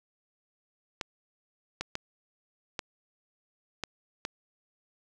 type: clicks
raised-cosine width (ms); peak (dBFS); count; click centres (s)
0.2; -15; 6; 1.012 / 1.81 / 1.954 / 2.792 / 3.837 / 4.251
effects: none